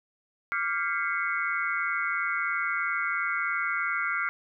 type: tone cluster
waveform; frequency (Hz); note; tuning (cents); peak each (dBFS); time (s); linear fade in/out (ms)
sine; 1167 / 1394 / 1595 / 2035 / 2198; D6 / F6 / G6 / C7 / C#7; -11 / -4 / +30 / -49 / -15; -35 / -29 / -35 / -34 / -33; 0.52-4.29; 0
effects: none